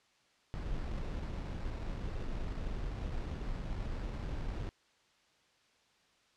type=noise with sample-and-hold; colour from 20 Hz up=brown; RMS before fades=-38 dBFS; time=0.54-4.69 s; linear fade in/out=0 ms; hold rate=3150 Hz; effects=white hiss -69 dBFS RMS until 6.36 s + low-pass 5000 Hz 12 dB/octave